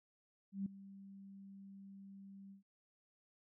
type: tone with ADSR envelope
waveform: sine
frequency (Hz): 196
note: G3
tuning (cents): 0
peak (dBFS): -35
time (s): 0.52-2.63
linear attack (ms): 140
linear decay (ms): 4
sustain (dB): -17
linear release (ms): 120
effects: none